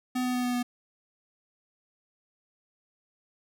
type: tone with pitch steps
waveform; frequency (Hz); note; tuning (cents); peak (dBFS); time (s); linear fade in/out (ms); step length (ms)
square; 251.8 / 250.1 / 248.3 / 246.6 / 244.9; B3 / B3 / B3 / B3 / B3; +34 / +22 / +9 / -2 / -14; -27; 0.15-0.63; 10; 96
effects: none